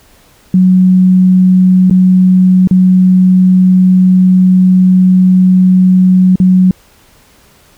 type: tone with dropouts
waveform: sine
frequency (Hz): 184.7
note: F#3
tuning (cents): -3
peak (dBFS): -3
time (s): 0.54-6.71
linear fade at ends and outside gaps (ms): 2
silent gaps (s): 1.899-1.909 / 2.674-2.71 / 6.357-6.4
effects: pink hiss -45 dBFS RMS until 7.77 s